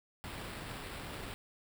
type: noise with sample-and-hold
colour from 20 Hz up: pink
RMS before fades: -44 dBFS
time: 0.24-1.34 s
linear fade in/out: 0 ms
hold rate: 6300 Hz
effects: none